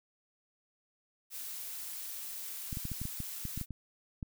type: noise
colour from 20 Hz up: blue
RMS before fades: -42 dBFS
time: 1.3-3.66 s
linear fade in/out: 50 ms
type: clicks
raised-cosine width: 5 ms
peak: -26 dBFS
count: 12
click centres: 2.728 / 2.771 / 2.853 / 2.917 / 3.016 / 3.054 / 3.203 / 3.453 / 3.576 / 3.613 / 3.707 / 4.228 s
effects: none